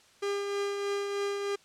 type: tone with tremolo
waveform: 45% pulse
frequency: 402.3 Hz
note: G4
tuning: 45 cents sharp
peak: -28 dBFS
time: 0.22-1.56 s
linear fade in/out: 10 ms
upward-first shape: triangle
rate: 3.2 Hz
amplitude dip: 40%
effects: white hiss -60 dBFS RMS until 1.64 s + low-pass 7000 Hz 12 dB/octave